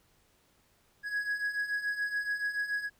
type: beating tone pair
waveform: triangle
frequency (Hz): 1661.2 / 1668.2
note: G#6 / G#6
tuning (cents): 0 / +7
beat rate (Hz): 7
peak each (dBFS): -35 / -30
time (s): 1.03-2.9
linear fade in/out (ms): 50
effects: pink hiss -68 dBFS RMS until 2.99 s